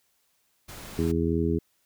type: noise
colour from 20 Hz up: pink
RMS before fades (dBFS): -42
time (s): 0.68-1.12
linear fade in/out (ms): 10
type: harmonic tone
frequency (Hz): 82.7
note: E2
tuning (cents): +6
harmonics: 1 / 2 / 3 / 4 / 5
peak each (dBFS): -29 / -29 / -29 / -29 / -29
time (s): 0.98-1.59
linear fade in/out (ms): 10
effects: white hiss -70 dBFS RMS until 1.85 s